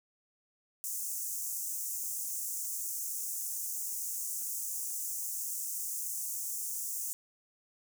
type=high-pass noise; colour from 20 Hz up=pink; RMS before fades=-37 dBFS; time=0.84-7.13 s; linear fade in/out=0 ms; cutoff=6300 Hz; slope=48 dB/octave; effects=none